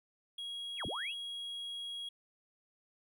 triangle tone, 3300 Hz, G#7, 12 cents flat, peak -38 dBFS, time 0.38-2.09 s, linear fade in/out 5 ms
sine linear two-way sweep, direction down then up, 3164 to 32.7 to 3164 Hz, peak -38 dBFS, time 0.76-1.15 s, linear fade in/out 50 ms, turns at 0.86 s
effects none

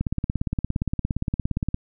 click train, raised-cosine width 5 ms, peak -11 dBFS, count 31, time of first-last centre 0.01-1.744 s, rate 17.3 Hz, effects none

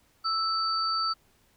sine tone pair together, 1318.5 / 4589 Hz, E6 / D8, 0 / -41 cents, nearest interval octave + minor seventh, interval 2159 cents, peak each -27 / -29 dBFS, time 0.24-1.14 s, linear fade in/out 20 ms, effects pink hiss -65 dBFS RMS until 1.56 s

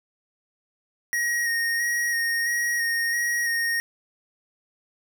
square tone with vibrato, 1875 Hz, A#6, 10 cents sharp, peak -23 dBFS, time 1.13-3.8 s, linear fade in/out 0 ms, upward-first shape square, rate 1.5 Hz, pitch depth 18 cents each way, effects none

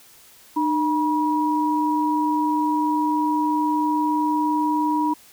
sine tone pair together, 303.3 / 963 Hz, D#4 / B5, -44 / -44 cents, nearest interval octave + minor sixth, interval 2000 cents, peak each -21 dBFS, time 0.56-5.14 s, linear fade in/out 10 ms, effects white hiss -50 dBFS RMS until 5.32 s

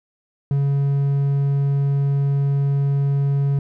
triangle tone, 140 Hz, C#3, 18 cents sharp, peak -14 dBFS, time 0.51-3.59 s, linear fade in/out 2 ms, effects none

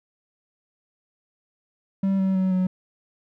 triangle tone with pitch steps, 194 / 190.89 / 187.83 / 184.81 Hz, G3 / G3 / F#3 / F#3, -18 / -46 / +26 / -2 cents, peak -17 dBFS, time 2.03-2.67 s, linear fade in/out 5 ms, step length 160 ms, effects none

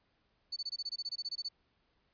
sine tone bursts, 4489 Hz, C#8, 21 cents sharp, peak -34 dBFS, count 15, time 0.52-1.488 s, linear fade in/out 10 ms, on 44 ms, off 22 ms, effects pink hiss -75 dBFS RMS until 2.13 s + resampled to 11025 Hz

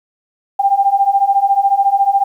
sine beating tone pair, 784 / 798 Hz, G5 / G5, 0 / +31 cents, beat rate 14 Hz, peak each -14 / -12 dBFS, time 0.59-2.24 s, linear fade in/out 10 ms, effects 8-bit

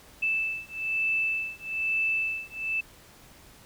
sine beating tone pair, 2637 / 2638.1 Hz, E7 / E7, 0 / +1 cents, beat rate 1.1 Hz, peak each -29 dBFS, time 0.22-2.81 s, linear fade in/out 10 ms, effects pink hiss -53 dBFS RMS until 3.65 s

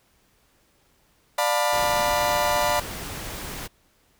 35% pulse chord, B half-diminished seventh, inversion first, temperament just, 592.7 / 711.2 / 889 / 987.8 Hz, D5 / F5 / A5 / B5, +16 / +31 / +18 / 0 cents, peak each -23 / -25 / -26 / -24 dBFS, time 1.38-2.8 s, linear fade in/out 5 ms
pink noise, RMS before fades -34 dBFS, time 1.72-3.68 s, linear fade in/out 20 ms
effects pink hiss -63 dBFS RMS until 4.19 s

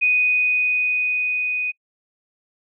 sine tone with level ramp, 2489 Hz, D#7, in tune, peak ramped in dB -14 to -21 dBFS, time 0.01-1.72 s, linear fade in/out 20 ms, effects noise-tail reverb RT60 0.1 s tail -26 dB re dry

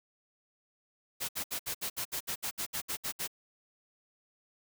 white noise bursts, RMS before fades -35 dBFS, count 14, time 1.2-3.277 s, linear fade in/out 20 ms, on 88 ms, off 65 ms, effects none

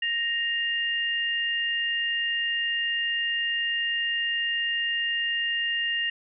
sine tone pair together, 1864.7 / 2810 Hz, A#6 / F7, 0 / +10 cents, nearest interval perfect fifth, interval 710 cents, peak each -27 dBFS, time 0.02-6.1 s, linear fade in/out 5 ms, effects none

